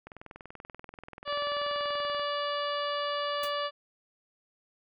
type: click train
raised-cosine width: 0.5 ms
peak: -29 dBFS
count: 45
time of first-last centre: 0.07-2.196 s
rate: 20.7 Hz
type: harmonic tone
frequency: 580 Hz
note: D5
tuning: 22 cents flat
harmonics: 1 / 2 / 3 / 4 / 5 / 6 / 7 / 8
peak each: -33 / -33 / -40 / -48 / -39 / -42 / -49 / -44 dBFS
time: 1.25-3.71 s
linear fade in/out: 50 ms
type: noise with exponential decay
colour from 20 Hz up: white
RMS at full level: -35 dBFS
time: 3.43-3.53 s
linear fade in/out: 5 ms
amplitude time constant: 20 ms
effects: none